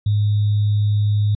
sine tone with sample-and-hold, 104.1 Hz, G#2, 5 cents sharp, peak -14 dBFS, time 0.06-1.35 s, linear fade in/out 5 ms, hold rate 3675 Hz, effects resampled to 11025 Hz

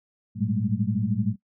sine tone cluster, 105.6 / 116.2 / 190.9 / 203.9 / 216.7 Hz, G#2 / A#2 / G3 / G#3 / A3, +29 / -5 / -46 / -32 / -26 cents, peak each -29 dBFS, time 0.35-1.36 s, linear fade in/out 50 ms, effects noise-tail reverb RT60 0.1 s tail -20 dB re dry

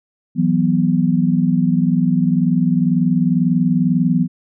sine chord, E suspended second, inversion none, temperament equal, 164.81 / 185 / 246.9 Hz, E3 / F#3 / B3, 0 / 0 / 0 cents, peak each -17 dBFS, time 0.35-4.28 s, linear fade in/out 50 ms, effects none

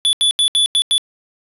square tone bursts at uneven times, 3456 Hz, A7, 32 cents flat, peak -12 dBFS, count 6, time 0.05-0.13 / 0.21-0.31 / 0.39-0.48 / 0.55-0.66 / 0.75-0.82 / 0.91-0.98 s, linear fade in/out 0 ms, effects resampled to 32000 Hz + 9-bit

